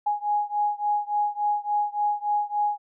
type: beating tone pair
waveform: sine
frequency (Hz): 829 / 832.5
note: G#5 / G#5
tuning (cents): -3 / +4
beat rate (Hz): 3.5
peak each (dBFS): -25 / -26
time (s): 0.06-2.78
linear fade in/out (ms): 10
effects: none